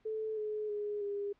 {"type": "tone with pitch steps", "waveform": "sine", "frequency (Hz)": [436.5, 425.8, 415.3, 405.2], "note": ["A4", "G#4", "G#4", "G#4"], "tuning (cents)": [-14, 43, 0, -43], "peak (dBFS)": -34, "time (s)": [0.05, 1.33], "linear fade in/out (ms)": 10, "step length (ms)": 320, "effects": ["pink hiss -71 dBFS RMS until 1.39 s", "low-pass 3000 Hz 12 dB/octave"]}